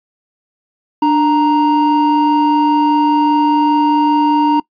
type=tone pair together; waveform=triangle; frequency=296.3 / 933.9 Hz; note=D4 / A#5; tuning=+15 / +3 cents; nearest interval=octave + minor sixth; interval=1988 cents; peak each=-10 dBFS; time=1.02-4.6 s; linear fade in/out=5 ms; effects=noise-tail reverb RT60 0.1 s tail -23 dB re dry + resampled to 11025 Hz